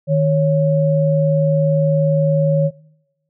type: tone pair together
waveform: sine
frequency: 155.23 / 554 Hz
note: D#3 / C#5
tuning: -4 / -1 cents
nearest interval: octave + minor seventh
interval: 2203 cents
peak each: -14 / -16 dBFS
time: 0.07-2.71 s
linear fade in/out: 50 ms
effects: noise-tail reverb RT60 0.9 s tail -23 dB re dry